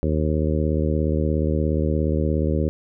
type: harmonic tone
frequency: 77 Hz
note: D#2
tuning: 17 cents flat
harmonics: 1 / 2 / 3 / 4 / 5 / 6 / 7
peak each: -22 / -25 / -27 / -28 / -29 / -30 / -30 dBFS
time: 0.03-2.69 s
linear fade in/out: 0 ms
effects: none